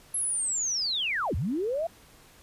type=linear two-way sweep; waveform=sine; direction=down then up; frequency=11230 to 61.74 to 690 Hz; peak=-26 dBFS; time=0.14-1.87 s; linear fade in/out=5 ms; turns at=1.35 s; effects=pink hiss -55 dBFS RMS until 2.42 s + resampled to 32000 Hz